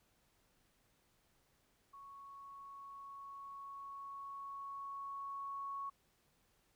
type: tone with level ramp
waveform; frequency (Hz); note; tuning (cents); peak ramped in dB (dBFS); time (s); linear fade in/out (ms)
sine; 1108.7; C#6; 0; -52 to -40; 1.93-5.9; 10
effects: pink hiss -75 dBFS RMS until 6.75 s